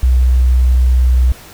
sine tone, 62.8 Hz, B1, 30 cents sharp, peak -7 dBFS, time 0.03-1.32 s, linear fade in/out 0 ms, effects pink hiss -37 dBFS RMS until 1.53 s

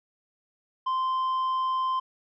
sine tone with tanh clipping, 1040 Hz, C6, 11 cents flat, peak -25 dBFS, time 0.86-2 s, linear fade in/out 10 ms, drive 4 dB, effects none

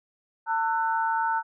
sine tone cluster, 901 / 1329 / 1488 Hz, A5 / E6 / F#6, +41 / +14 / +9 cents, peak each -24 / -32 / -30 dBFS, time 0.46-1.43 s, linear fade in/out 50 ms, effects none

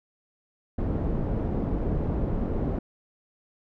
pink low-pass noise, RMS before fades -27 dBFS, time 0.78-2.79 s, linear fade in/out 5 ms, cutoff 460 Hz, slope 12 dB/octave, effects none

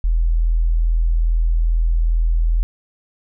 sine tone, 41.2 Hz, E1, in tune, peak -13 dBFS, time 0.04-2.63 s, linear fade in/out 0 ms, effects none

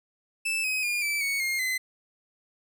40% pulse tone with pitch steps, 2637 / 2527 / 2421 / 2320 / 2223 / 2130 / 2040 Hz, E7 / D#7 / D#7 / D7 / C#7 / C7 / C7, 0 / +26 / -48 / -22 / +4 / +30 / -44 cents, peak -25 dBFS, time 0.45-1.78 s, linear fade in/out 10 ms, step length 190 ms, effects none

